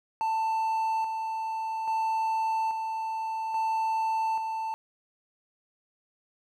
triangle tone with tremolo, 888 Hz, A5, 16 cents sharp, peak -23 dBFS, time 0.21-4.74 s, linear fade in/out 0 ms, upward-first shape square, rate 0.6 Hz, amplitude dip 40%, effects none

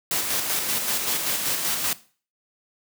white noise with tremolo, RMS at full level -24 dBFS, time 0.11-1.93 s, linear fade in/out 2 ms, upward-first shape square, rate 5.2 Hz, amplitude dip 35%, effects noise-tail reverb RT60 0.4 s tail -18 dB re dry + high-pass 100 Hz 12 dB/octave

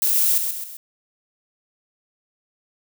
violet noise with echo, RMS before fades -19 dBFS, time 0.02-0.38 s, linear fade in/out 2 ms, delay 130 ms, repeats 3, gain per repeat -6 dB, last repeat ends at 0.77 s, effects none

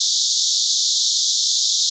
pink band-pass noise, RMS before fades -19 dBFS, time 0-1.9 s, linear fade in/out 10 ms, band 3500 to 7000 Hz, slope 96 dB/octave, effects none

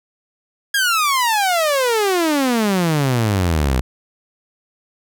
sawtooth exponential sweep, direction down, 1661.2 to 60.2 Hz, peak -11 dBFS, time 0.74-3.81 s, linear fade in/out 5 ms, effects none

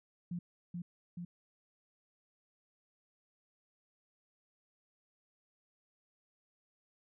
sine tone with echo, 174.61 Hz, F3, in tune, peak -36 dBFS, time 0.31-0.39 s, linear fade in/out 5 ms, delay 430 ms, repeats 2, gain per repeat -2 dB, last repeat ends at 1.25 s, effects none

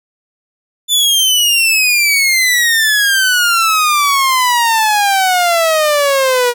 sawtooth exponential sweep, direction down, 3526 to 477 Hz, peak -6 dBFS, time 0.88-6.54 s, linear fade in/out 50 ms, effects none

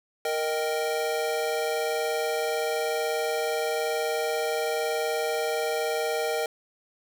square chord, Eb major, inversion second, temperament equal, 466.2 / 622.3 / 784 Hz, Bb4 / Eb5 / G5, 0 / 0 / 0 cents, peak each -29 / -31 / -33 dBFS, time 0.25-6.46 s, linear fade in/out 2 ms, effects none

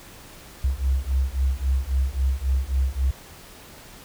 sine beating tone pair, 64.5 / 68.2 Hz, C2 / C#2, -24 / -28 cents, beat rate 3.7 Hz, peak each -23 dBFS, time 0.64-3.11 s, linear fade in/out 5 ms, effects pink hiss -45 dBFS RMS until 4.04 s

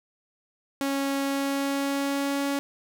sawtooth tone with pitch glide, 275.9 to 280.1 Hz, C#4 to C#4, -8 to +18 cents, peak -21 dBFS, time 0.81-2.59 s, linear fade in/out 0 ms, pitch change +26 cents, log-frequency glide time 1.22-2.44 s, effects none

